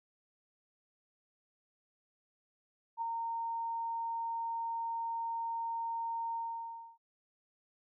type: tone with ADSR envelope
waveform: sine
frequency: 920 Hz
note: A#5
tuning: 23 cents flat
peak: -31 dBFS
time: 2.97-6.98 s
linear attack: 48 ms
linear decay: 5 ms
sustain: -3 dB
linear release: 630 ms
effects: none